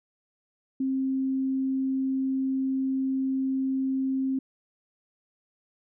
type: tone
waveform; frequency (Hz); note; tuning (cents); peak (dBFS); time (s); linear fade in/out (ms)
sine; 265.5; C4; +25; -24; 0.8-4.39; 5
effects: none